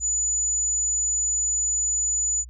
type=tone; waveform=sine; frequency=6970 Hz; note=A8; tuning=17 cents flat; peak=-21 dBFS; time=0-2.45 s; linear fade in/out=50 ms; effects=added 60 Hz sine -39 dBFS peak until 2.49 s